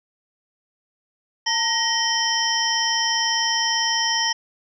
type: tone cluster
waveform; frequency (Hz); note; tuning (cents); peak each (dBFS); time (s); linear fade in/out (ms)
sine; 909 / 1884 / 3101 / 5210 / 5630; A#5 / A#6 / G7 / E8 / F8; -44 / +18 / -19 / -21 / +13; -25; 1.46-4.33; 10
effects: tanh soft clip ceiling -7 dBFS